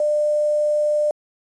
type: tone with quantisation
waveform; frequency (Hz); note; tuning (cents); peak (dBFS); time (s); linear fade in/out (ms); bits
sine; 598; D5; +31; -16; 0-1.11; 2; 7
effects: resampled to 22050 Hz